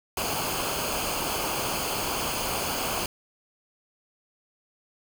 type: noise with comb filter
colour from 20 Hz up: pink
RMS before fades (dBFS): -29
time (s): 0.17-3.06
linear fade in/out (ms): 2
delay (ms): 0.53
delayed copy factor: -0.65
effects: none